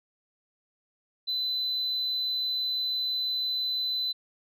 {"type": "tone", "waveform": "sine", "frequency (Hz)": 4017, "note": "B7", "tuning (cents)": 29, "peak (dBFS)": -25, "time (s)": [1.27, 4.13], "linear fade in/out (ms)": 20, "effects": ["tanh soft clip ceiling -24 dBFS"]}